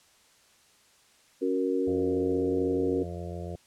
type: chord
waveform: sine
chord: F# major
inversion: second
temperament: equal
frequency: 277.2 / 370 / 466.2 Hz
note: C#4 / F#4 / A#4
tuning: 0 / 0 / 0 cents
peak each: -29 dBFS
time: 1.41-3.04 s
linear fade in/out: 20 ms
type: harmonic tone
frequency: 86.9 Hz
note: F2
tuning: 8 cents flat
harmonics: 1 / 2 / 4 / 5 / 6 / 7 / 8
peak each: -37 / -40 / -43 / -44 / -45 / -45 / -46 dBFS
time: 1.87-3.56 s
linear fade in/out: 5 ms
effects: white hiss -61 dBFS RMS until 3.66 s + low-pass 9000 Hz 12 dB/octave